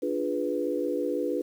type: chord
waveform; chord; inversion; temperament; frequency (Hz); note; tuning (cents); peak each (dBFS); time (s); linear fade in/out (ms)
sine; D diminished seventh; none; equal; 293.7 / 349.2 / 415.3 / 493.9; D4 / F4 / Ab4 / Cb5; 0 / 0 / 0 / 0; -31 / -32 / -33 / -30; 0.02-1.42; 10
effects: 9-bit